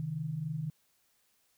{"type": "tone pair together", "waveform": "sine", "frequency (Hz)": [133.8, 157.29], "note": ["C3", "D#3"], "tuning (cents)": [39, 19], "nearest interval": "minor third", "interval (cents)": 280, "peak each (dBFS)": [-39, -34], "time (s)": [0, 0.7], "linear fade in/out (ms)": 0, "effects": ["white hiss -72 dBFS RMS until 1.57 s"]}